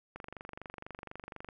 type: click train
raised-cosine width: 0.5 ms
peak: -28 dBFS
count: 33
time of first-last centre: 0.16-1.488 s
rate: 24.1 Hz
effects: none